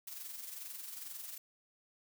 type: noise with amplitude modulation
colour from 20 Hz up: blue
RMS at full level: -44 dBFS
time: 0.07-1.38 s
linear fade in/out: 5 ms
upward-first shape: sine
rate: 22.3 Hz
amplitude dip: 50%
effects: none